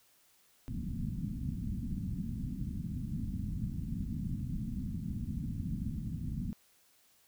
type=low-pass noise; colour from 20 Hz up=white; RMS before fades=-37 dBFS; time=0.68-6.53 s; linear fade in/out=0 ms; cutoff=240 Hz; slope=48 dB/octave; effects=white hiss -67 dBFS RMS until 7.27 s